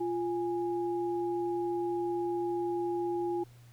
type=tone pair together; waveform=sine; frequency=348.5 / 827 Hz; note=F4 / G#5; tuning=-4 / -8 cents; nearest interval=octave + minor third; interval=1496 cents; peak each=-30 / -37 dBFS; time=0-3.44 s; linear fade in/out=10 ms; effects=added 120 Hz sine -52 dBFS peak until 3.72 s + pink hiss -63 dBFS RMS until 3.72 s